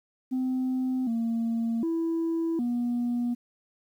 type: tone with pitch steps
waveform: sine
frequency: 257.3 / 229.6 / 330 / 241 Hz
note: C4 / A#3 / E4 / B3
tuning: -29 / -26 / +2 / -42 cents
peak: -23 dBFS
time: 0.31-3.35 s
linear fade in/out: 20 ms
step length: 760 ms
effects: tanh soft clip ceiling -23 dBFS + 10-bit